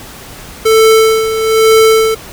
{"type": "tone with tremolo", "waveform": "square", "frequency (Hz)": 442.5, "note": "A4", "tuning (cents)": 10, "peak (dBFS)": -4, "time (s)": [0.65, 2.15], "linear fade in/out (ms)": 10, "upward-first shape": "sine", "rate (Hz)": 1.1, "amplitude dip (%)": 65, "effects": ["pink hiss -31 dBFS RMS until 2.32 s"]}